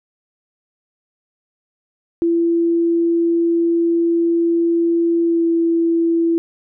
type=tone with pitch glide; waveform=sine; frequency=337.1 to 333.6 Hz; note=E4 to E4; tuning=+39 to +21 cents; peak=-13 dBFS; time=2.22-6.38 s; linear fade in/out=0 ms; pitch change=-18 cents; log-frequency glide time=5.22-5.45 s; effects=none